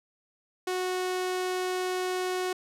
sawtooth tone, 367.4 Hz, F#4, 12 cents flat, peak -24 dBFS, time 0.67-2.53 s, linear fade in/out 5 ms, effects low-pass 12000 Hz 12 dB/octave

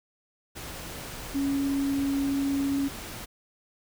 sine tone in noise, 277.2 Hz, C#4, in tune, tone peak -24 dBFS, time 1.34-2.89 s, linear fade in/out 20 ms, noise pink, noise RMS -39 dBFS, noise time 0.55-3.26 s, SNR +12 dB, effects none

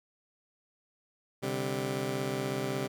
15% pulse chord, C suspended second, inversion none, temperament just, 130.81 / 147.16 / 196.22 Hz, C3 / D3 / G3, 0 / +4 / +2 cents, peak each -28 / -32 / -31 dBFS, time 1.42-2.88 s, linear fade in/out 20 ms, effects none

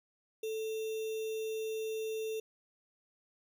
sine tone with sample-and-hold, 440 Hz, A4, in tune, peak -34 dBFS, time 0.43-2.4 s, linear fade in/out 5 ms, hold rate 3150 Hz, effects none

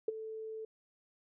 sine tone with ADSR envelope, 440 Hz, A4, in tune, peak -26 dBFS, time 0.08-0.65 s, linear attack 4 ms, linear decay 19 ms, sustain -14 dB, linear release 4 ms, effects none

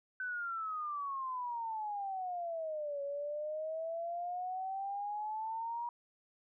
sine exponential two-way sweep, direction down then up, 1525 to 559 to 959 Hz, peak -36 dBFS, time 0.2-5.89 s, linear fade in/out 2 ms, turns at 3.02 s, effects none

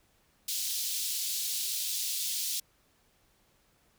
pink high-pass noise, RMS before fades -33 dBFS, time 0.48-2.6 s, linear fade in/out 5 ms, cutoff 3600 Hz, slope 24 dB/octave, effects pink hiss -68 dBFS RMS until 3.98 s

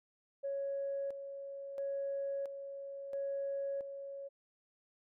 sine tone with tremolo, 554.4 Hz, C#5, in tune, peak -34 dBFS, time 0.43-4.29 s, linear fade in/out 20 ms, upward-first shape square, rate 0.74 Hz, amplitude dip 60%, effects tanh soft clip ceiling -30 dBFS

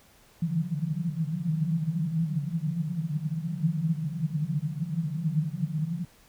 white band-pass noise, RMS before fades -29 dBFS, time 0.42-6.05 s, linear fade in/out 5 ms, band 150 to 170 Hz, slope 96 dB/octave, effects pink hiss -58 dBFS RMS until 6.28 s

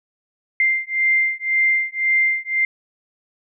sine beating tone pair, 2093 / 2094.9 Hz, C7 / C7, 0 / +2 cents, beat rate 1.9 Hz, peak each -19 dBFS, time 0.6-2.65 s, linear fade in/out 2 ms, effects none

